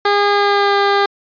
15% pulse tone with pitch glide, 407.2 to 401.4 Hz, G#4 to G4, -34 to +41 cents, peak -5 dBFS, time 0.05-1.06 s, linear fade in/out 5 ms, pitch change -25 cents, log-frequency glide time 0.31-0.76 s, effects resampled to 11025 Hz

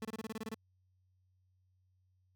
30% pulse tone bursts, 220 Hz, A3, in tune, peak -36 dBFS, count 10, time 0.02-0.544 s, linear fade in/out 2 ms, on 29 ms, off 26 ms, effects added 92 Hz sine -70 dBFS peak until 2.35 s

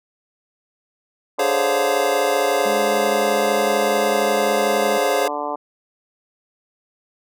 harmonic tone, 146.83 Hz, D3, in tune, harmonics 2 / 3 / 4 / 5 / 6 / 7 / 8, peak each -33 / -32 / -29 / -29 / -29 / -29 / -34 dBFS, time 1.38-5.56 s, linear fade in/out 10 ms
square chord, Db major seventh, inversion second, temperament equal, 415.3 / 523.3 / 554.4 / 698.5 Hz, Ab4 / C5 / Db5 / F5, 0 / 0 / 0 / 0 cents, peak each -24 dBFS, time 1.39-5.28 s, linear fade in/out 5 ms
sine tone, 209.3 Hz, G#3, 14 cents sharp, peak -28 dBFS, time 2.65-4.98 s, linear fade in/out 10 ms
effects none

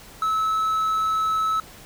triangle tone, 1299 Hz, E6, 26 cents flat, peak -18 dBFS, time 0.22-1.6 s, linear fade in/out 2 ms, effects pink hiss -45 dBFS RMS until 1.85 s

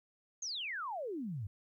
sine exponential sweep, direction down, 6645 to 91.9 Hz, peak -37 dBFS, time 0.42-1.47 s, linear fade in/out 5 ms, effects 13-bit

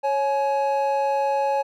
triangle tone pair together, 551.2 / 845 Hz, C#5 / G#5, -10 / +30 cents, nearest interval perfect fifth, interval 740 cents, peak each -21 / -20 dBFS, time 0.03-1.63 s, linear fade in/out 20 ms, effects none

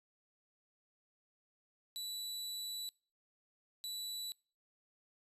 sawtooth tone bursts at uneven times, 3951 Hz, B7, in tune, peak -37 dBFS, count 2, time 1.96-2.89 / 3.84-4.32 s, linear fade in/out 0 ms, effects noise-tail reverb RT60 0.4 s tail -26 dB re dry + resampled to 32000 Hz

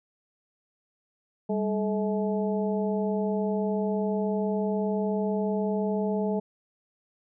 harmonic tone with a mistuned harmonic, 214.1 Hz, A3, 47 cents flat, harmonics 1 / 2 / 3 / 4, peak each -27 / -29 / -33 / -37 dBFS, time 1.49-6.4 s, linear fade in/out 10 ms, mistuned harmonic 1, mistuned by -130 cents, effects none

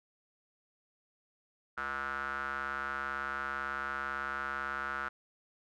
square tone with band-pass filter, 69 Hz, C#2, 7 cents flat, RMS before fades -37 dBFS, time 1.77-5.09 s, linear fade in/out 10 ms, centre 1400 Hz, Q 7.4, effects none

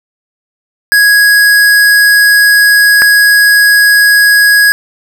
square tone pair in turn, 1661.2 / 1661.2 Hz, G#6 / G#6, 0 / 0 cents, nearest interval unison, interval 0 cents, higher neither, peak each -4 dBFS, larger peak neither, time 0.92-3.02 / 3.02-4.72 s, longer first, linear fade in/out 0 ms, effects none

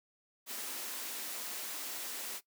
white high-pass noise, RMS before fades -41 dBFS, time 0.46-2.41 s, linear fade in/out 50 ms, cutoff 210 Hz, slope 96 dB/octave, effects noise-tail reverb RT60 0.1 s tail -18 dB re dry

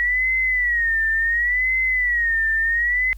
sine tone with vibrato, 1917 Hz, A#6, 48 cents sharp, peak -17 dBFS, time 0-3.13 s, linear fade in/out 0 ms, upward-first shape sine, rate 0.7 Hz, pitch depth 120 cents each way, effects added 50 Hz sine -33 dBFS peak until 3.17 s + white hiss -58 dBFS RMS until 3.17 s

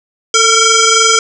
sine tone with frequency modulation, 2294 Hz, D7, 41 cents flat, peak -6 dBFS, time 0.34-1.19 s, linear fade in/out 2 ms, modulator 913 Hz, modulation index 5.2, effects none

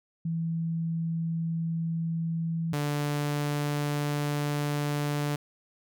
sine / sawtooth tone pair in turn, 164.81 / 146.32 Hz, E3 / D3, 0 / -6 cents, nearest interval major second, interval 206 cents, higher first, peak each -27 / -23 dBFS, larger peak second, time 0.25-2.73 / 2.73-5.36 s, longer second, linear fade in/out 5 ms, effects none

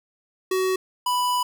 square tone pair in turn, 374.9 / 989.4 Hz, F#4 / B5, +23 / +3 cents, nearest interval octave + perfect fourth, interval 1680 cents, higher second, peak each -21 dBFS, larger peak neither, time 0.51-0.76 / 1.06-1.43 s, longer second, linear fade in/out 5 ms, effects none

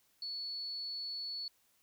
sine tone, 4420 Hz, C#8, 6 cents flat, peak -38 dBFS, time 0.22-1.48 s, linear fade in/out 2 ms, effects white hiss -72 dBFS RMS until 1.82 s

